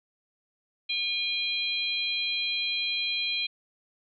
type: harmonic tone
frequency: 809 Hz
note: G#5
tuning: 46 cents flat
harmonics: 3 / 4 / 5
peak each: -31 / -31 / -31 dBFS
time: 0.89-3.47 s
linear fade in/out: 10 ms
effects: none